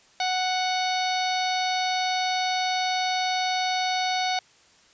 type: harmonic tone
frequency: 740 Hz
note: F#5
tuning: in tune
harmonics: 1 / 2 / 3 / 4 / 5 / 6 / 7 / 8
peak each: -25 / -35 / -32 / -37 / -32 / -33 / -42 / -39 dBFS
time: 0.2-4.39 s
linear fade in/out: 2 ms
effects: white hiss -57 dBFS RMS until 4.93 s + resampled to 16000 Hz